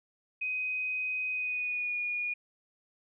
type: tone with pitch glide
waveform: sine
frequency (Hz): 2510 to 2443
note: D#7 to D#7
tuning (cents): +15 to -32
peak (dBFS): -30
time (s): 0.41-2.34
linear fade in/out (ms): 10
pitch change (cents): -47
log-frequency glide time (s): 1.31-1.98
effects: none